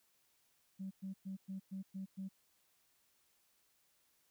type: tone bursts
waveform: sine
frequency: 191.6 Hz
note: G3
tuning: 39 cents flat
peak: -40 dBFS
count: 7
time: 0.79-2.29 s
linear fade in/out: 20 ms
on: 120 ms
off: 110 ms
effects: tanh soft clip ceiling -36 dBFS + white hiss -75 dBFS RMS until 4.3 s